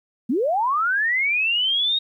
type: linear sweep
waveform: sine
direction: up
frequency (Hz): 208.2 to 3766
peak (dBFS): -18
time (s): 0.29-1.99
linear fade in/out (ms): 10
effects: 10-bit